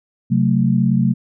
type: chord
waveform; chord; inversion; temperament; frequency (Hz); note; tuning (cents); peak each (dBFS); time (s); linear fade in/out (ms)
sine; F# diminished; second; just; 133.2 / 185 / 222; C3 / F#3 / A3; +31 / 0 / +16; -17; 0.3-1.14; 20
effects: none